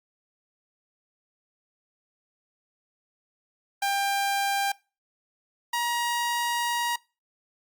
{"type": "tone pair in turn", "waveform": "sawtooth", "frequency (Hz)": [795, 950.1], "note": ["G5", "A#5"], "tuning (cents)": [24, 33], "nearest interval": "minor third", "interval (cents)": 309, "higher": "second", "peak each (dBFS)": [-20, -21], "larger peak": "first", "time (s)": [[3.82, 4.72], [5.73, 6.96]], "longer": "second", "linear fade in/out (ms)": 5, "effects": ["noise-tail reverb RT60 0.3 s tail -23 dB re dry", "Opus 48 kbps"]}